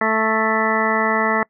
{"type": "harmonic tone", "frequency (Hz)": 220, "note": "A3", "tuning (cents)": 0, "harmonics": [1, 2, 3, 4, 5, 6, 8, 9], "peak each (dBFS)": [-24, -24, -24, -24, -24, -24, -24, -24], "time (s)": [0.01, 1.43], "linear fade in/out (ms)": 2, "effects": ["noise-tail reverb RT60 0.1 s tail -25 dB re dry"]}